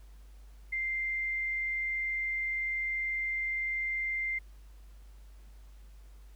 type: tone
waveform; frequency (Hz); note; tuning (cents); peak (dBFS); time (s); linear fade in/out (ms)
sine; 2093; C7; 0; -30; 0.72-4.39; 10
effects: added 50 Hz sine -49 dBFS peak until 6.35 s + pink hiss -66 dBFS RMS until 6.35 s